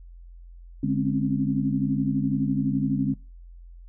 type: tone cluster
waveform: sine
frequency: 143.8 / 206.2 / 260.8 / 272.7 Hz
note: D3 / G#3 / C4 / C#4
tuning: -36 / -12 / -5 / -28 cents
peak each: -27 dBFS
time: 0.83-3.14 s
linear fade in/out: 5 ms
effects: noise-tail reverb RT60 0.3 s tail -23 dB re dry + added 43 Hz sine -42 dBFS peak until 3.88 s